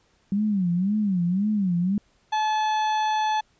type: tone with vibrato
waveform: sine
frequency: 192.2 Hz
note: G3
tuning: 34 cents flat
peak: -20 dBFS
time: 0.32-1.98 s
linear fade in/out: 2 ms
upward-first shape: sine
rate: 1.9 Hz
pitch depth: 190 cents each way
type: harmonic tone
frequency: 862 Hz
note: A5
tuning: 36 cents flat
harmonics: 1 / 2 / 3 / 4 / 5 / 7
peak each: -21 / -34 / -39 / -36 / -43 / -45 dBFS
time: 2.32-3.41 s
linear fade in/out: 10 ms
effects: pink hiss -64 dBFS RMS until 3.59 s + resampled to 16000 Hz